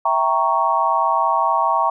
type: chord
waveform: sine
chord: E diminished seventh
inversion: none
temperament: equal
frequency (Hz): 659.3 / 784 / 932.3 / 1108.7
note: E5 / G5 / Bb5 / Db6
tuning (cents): 0 / 0 / 0 / 0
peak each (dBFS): -23 / -22 / -19 / -19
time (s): 0.05-1.9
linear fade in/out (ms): 5
effects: none